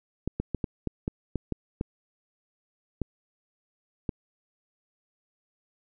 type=clicks; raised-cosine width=3 ms; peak=-15 dBFS; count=11; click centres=0.276 / 0.4 / 0.547 / 0.642 / 0.873 / 1.079 / 1.357 / 1.523 / 1.811 / 3.017 / 4.092 s; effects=none